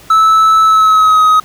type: tone with pitch glide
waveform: triangle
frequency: 1308 to 1261.3 Hz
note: E6 to D#6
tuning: -14 to +23 cents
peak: -3 dBFS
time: 0.1-1.4 s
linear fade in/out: 5 ms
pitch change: -63 cents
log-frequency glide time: 0.64-1.23 s
effects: pink hiss -39 dBFS RMS until 1.44 s